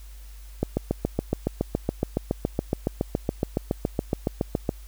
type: click train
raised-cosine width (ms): 2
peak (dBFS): -9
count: 30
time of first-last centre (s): 0.63-4.692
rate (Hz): 7.14
effects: added 50 Hz sine -40 dBFS peak until 4.87 s + white hiss -54 dBFS RMS until 4.87 s